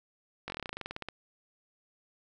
slowing click train, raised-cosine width 0.3 ms, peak -21 dBFS, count 17, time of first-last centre 0.48-1.086 s, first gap 20 ms, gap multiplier 1.08, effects none

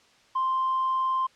triangle tone with tanh clipping, 1046.5 Hz, C6, in tune, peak -23 dBFS, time 0.35-1.27 s, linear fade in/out 10 ms, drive 5 dB, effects white hiss -59 dBFS RMS until 1.35 s + low-pass 5000 Hz 12 dB/octave

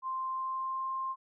sine tone with pitch glide, 1046.5 to 1056.2 Hz, C6 to C6, 0 to +16 cents, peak -32 dBFS, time 0.02-1.16 s, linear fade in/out 50 ms, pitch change +16 cents, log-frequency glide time 0.28-0.91 s, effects none

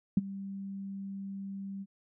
sine tone with ADSR envelope, 196 Hz, G3, in tune, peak -18 dBFS, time 0.17-1.86 s, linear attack 4 ms, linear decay 25 ms, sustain -19 dB, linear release 43 ms, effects none

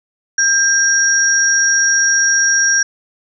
sine tone pair together, 1600 / 5675 Hz, G6 / F8, +35 / +27 cents, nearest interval octave + minor seventh, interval 2192 cents, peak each -13 dBFS, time 0.38-2.83 s, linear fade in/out 5 ms, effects none

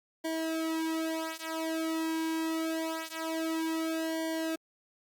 sawtooth tone with flanger, 322.7 Hz, E4, 37 cents flat, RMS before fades -33 dBFS, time 0.24-4.56 s, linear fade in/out 10 ms, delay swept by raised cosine 0.77 to 4.57 ms, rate 0.25 Hz, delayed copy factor -0.95, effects Opus 48 kbps

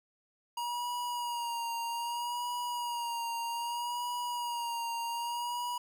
square tone with vibrato, 951 Hz, A#5, 34 cents sharp, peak -34 dBFS, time 0.57-5.78 s, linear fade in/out 5 ms, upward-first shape sine, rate 0.63 Hz, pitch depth 35 cents each way, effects 10-bit

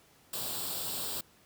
white noise with comb filter, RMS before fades -36 dBFS, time 0.33-1.21 s, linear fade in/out 5 ms, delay 0.24 ms, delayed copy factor +0.7, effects pink hiss -62 dBFS RMS until 1.45 s + high-pass 80 Hz 12 dB/octave

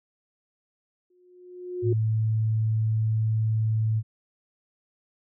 sine tone with exponential growth, 360.1 Hz, F#4, 47 cents flat, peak -22 dBFS, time 1.1-1.93 s, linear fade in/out 5 ms, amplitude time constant 180 ms
sine tone, 110.1 Hz, A2, 2 cents sharp, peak -21 dBFS, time 1.82-4.03 s, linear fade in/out 50 ms
effects none

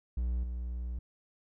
triangle tone with level steps, 60.5 Hz, B1, 35 cents flat, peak -27 / -32 dBFS, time 0.17-0.99 s, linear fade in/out 5 ms, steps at 0.43 s, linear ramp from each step 5 ms, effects none

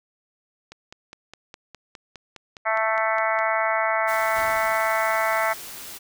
click train, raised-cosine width 0.2 ms, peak -23 dBFS, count 14, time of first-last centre 0.72-3.389 s, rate 4.87 Hz
harmonic tone, 220.8 Hz, A3, 6 cents sharp, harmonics 3 / 4 / 5 / 6 / 7 / 8 / 9 / 10, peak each -25 / -27 / -30 / -27 / -32 / -33 / -28 / -32 dBFS, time 2.65-5.54 s, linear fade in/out 20 ms
white noise, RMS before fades -38 dBFS, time 4.07-5.99 s, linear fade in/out 20 ms
pink noise with exponential decay, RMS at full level -36 dBFS, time 4.36-5.33 s, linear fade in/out 1 ms, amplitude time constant 210 ms
effects none

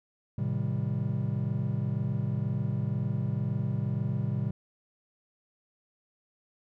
triangle chord, A half-diminished seventh, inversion none, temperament just, 110 / 132 / 158.4 / 198 Hz, A2 / C3 / Eb3 / G3, 0 / +16 / +31 / +18 cents, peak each -30 / -29 / -34 / -33 dBFS, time 0.38-4.51 s, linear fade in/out 5 ms, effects none

